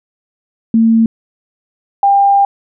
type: tone pair in turn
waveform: sine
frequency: 226 / 797.7 Hz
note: A3 / G5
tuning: +47 / +30 cents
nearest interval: octave + minor seventh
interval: 2183 cents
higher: second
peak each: -6 dBFS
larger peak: neither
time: 0.74-1.06 / 2.03-2.45 s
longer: second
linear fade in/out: 2 ms
effects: none